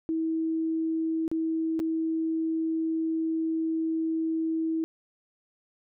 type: tone with dropouts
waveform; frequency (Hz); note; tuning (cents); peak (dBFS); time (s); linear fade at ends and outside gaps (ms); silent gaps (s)
sine; 322.9; E4; -36; -25; 0.09-4.84; 0; 1.279-1.315 / 1.793-1.8
effects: none